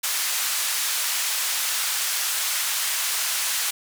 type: band-pass noise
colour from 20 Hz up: white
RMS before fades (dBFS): -25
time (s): 0.03-3.71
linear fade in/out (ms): 10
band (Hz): 1100 to 12000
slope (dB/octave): 12
effects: none